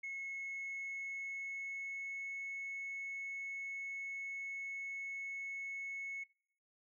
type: tone with pitch glide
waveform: sine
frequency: 2183 to 2198 Hz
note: C#7 to C#7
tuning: -27 to -15 cents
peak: -39 dBFS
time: 0.03-6.24 s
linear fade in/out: 10 ms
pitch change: +12 cents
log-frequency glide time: 0.27-2.33 s
effects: noise-tail reverb RT60 0.6 s tail -24 dB re dry + tanh soft clip ceiling -38 dBFS